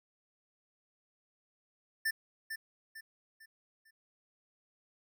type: tone with echo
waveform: square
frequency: 1782 Hz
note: A6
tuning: 22 cents sharp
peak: -30 dBFS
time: 2.05-2.11 s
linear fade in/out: 10 ms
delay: 450 ms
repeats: 4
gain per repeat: -8 dB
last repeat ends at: 3.91 s
effects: none